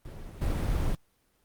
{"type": "noise with level steps", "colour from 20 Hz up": "brown", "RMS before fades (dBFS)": [-41, -28], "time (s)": [0.05, 0.95], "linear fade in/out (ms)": 2, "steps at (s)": 0.41, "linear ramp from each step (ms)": 10, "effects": ["pink hiss -70 dBFS RMS until 1.44 s", "Opus 24 kbps"]}